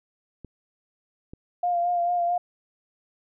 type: clicks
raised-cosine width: 3 ms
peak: -27 / -27 dBFS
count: 2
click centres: 0.447 / 1.335 s
type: tone with vibrato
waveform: sine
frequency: 700 Hz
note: F5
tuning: 4 cents sharp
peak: -21 dBFS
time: 1.63-2.38 s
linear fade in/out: 5 ms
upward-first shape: sine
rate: 4.5 Hz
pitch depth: 27 cents each way
effects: none